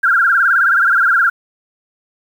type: tone with vibrato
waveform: sine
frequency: 1483 Hz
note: F#6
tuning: 4 cents sharp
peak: -9 dBFS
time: 0.03-1.3 s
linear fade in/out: 10 ms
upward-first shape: sine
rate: 19 Hz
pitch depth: 160 cents each way
effects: 7-bit